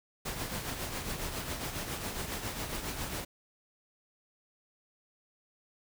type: noise with tremolo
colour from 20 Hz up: pink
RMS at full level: -35 dBFS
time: 0.25-3.25 s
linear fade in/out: 10 ms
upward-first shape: triangle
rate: 7.3 Hz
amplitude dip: 55%
effects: none